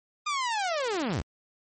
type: linear sweep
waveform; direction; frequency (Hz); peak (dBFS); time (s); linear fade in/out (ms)
sawtooth; down; 1229 to 51.7; -23; 0.26-1.22; 10
effects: MP3 32 kbps